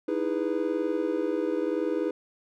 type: chord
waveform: triangle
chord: E major seventh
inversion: third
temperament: just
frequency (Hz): 309 / 329.6 / 412 / 494.4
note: D#4 / E4 / G#4 / B4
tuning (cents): -12 / 0 / -14 / +2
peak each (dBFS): -29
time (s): 0.08-2.11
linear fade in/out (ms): 5
effects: none